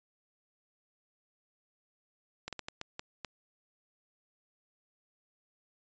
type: slowing click train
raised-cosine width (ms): 0.2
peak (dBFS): -21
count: 7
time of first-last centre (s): 2.48-3.247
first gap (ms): 47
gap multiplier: 1.4
effects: resampled to 16000 Hz